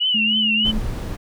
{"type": "tone with vibrato", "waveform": "sine", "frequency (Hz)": 2882, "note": "F#7", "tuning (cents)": -46, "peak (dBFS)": -16, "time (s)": [0, 0.72], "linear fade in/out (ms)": 20, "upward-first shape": "triangle", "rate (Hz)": 3.3, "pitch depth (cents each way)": 120}
{"type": "tone", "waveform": "sine", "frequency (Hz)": 216.5, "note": "A3", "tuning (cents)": -28, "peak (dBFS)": -23, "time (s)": [0.14, 0.79], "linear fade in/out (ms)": 10}
{"type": "noise", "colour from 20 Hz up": "brown", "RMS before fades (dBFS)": -25, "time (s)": [0.64, 1.17], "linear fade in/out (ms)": 20}
{"effects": []}